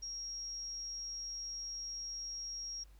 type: tone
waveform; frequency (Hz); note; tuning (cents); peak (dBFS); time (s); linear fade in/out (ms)
sine; 5600; F8; +4; -40; 0.02-2.84; 10
effects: added 50 Hz sine -56 dBFS peak until 2.99 s + pink hiss -70 dBFS RMS until 2.99 s